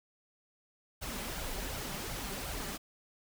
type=noise with flanger; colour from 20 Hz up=pink; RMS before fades=-39 dBFS; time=1.01-2.78 s; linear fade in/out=20 ms; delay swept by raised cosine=1.3 to 5.2 ms; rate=2.7 Hz; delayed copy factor=+0.55; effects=none